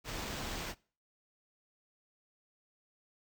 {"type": "noise with sample-and-hold", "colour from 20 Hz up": "pink", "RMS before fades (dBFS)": -40, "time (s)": [0.04, 0.75], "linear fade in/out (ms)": 50, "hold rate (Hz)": 11025, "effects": ["noise-tail reverb RT60 0.4 s tail -23 dB re dry"]}